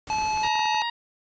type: noise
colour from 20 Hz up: pink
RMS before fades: -40 dBFS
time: 0.07-0.48 s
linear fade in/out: 2 ms
type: tone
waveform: square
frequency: 863 Hz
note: A5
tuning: 34 cents flat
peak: -24 dBFS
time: 0.1-0.82 s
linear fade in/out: 0 ms
type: clicks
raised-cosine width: 0.5 ms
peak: -24 dBFS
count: 9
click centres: 0.13 / 0.185 / 0.218 / 0.374 / 0.447 / 0.555 / 0.594 / 0.656 / 0.746 s
type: harmonic tone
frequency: 941 Hz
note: A#5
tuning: 16 cents sharp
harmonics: 1 / 2 / 3 / 4 / 5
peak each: -28 / -32 / -35 / -34 / -39 dBFS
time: 0.43-0.9 s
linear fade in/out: 5 ms
effects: resampled to 16000 Hz